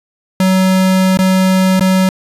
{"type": "tone with dropouts", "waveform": "square", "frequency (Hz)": 187.8, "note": "F#3", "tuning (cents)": 26, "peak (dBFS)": -9, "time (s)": [0.4, 2.09], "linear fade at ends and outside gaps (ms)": 2, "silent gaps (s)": [[1.173, 1.189], [1.796, 1.808]], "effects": ["resampled to 32000 Hz"]}